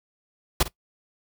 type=noise with echo; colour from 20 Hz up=pink; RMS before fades=-19 dBFS; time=0.6-0.63 s; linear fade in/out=5 ms; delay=52 ms; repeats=1; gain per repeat=-15 dB; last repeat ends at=0.682 s; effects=noise-tail reverb RT60 0.1 s tail -19 dB re dry